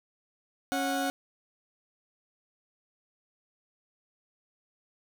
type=tone pair together; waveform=30% pulse; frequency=274.9 / 734 Hz; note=C#4 / F#5; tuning=-14 / -14 cents; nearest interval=octave + perfect fourth; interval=1700 cents; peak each=-28 dBFS; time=0.72-1.1 s; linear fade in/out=0 ms; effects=none